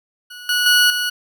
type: tone with level steps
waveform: 20% pulse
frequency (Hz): 1465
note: F#6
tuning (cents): -18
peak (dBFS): -29 / -11 / -6 / -14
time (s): 0.3-1.1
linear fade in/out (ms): 10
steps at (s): 0.49 / 0.66 / 0.9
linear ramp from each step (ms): 2
effects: none